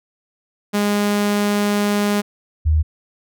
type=tone pair in turn; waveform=sawtooth / sine; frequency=205.6 / 77.73 Hz; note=G#3 / D#2; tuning=-17 / -1 cents; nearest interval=octave + perfect fourth; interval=1684 cents; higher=first; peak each=-12 dBFS; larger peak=neither; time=0.73-2.22 / 2.65-2.83 s; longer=first; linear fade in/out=20 ms; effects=none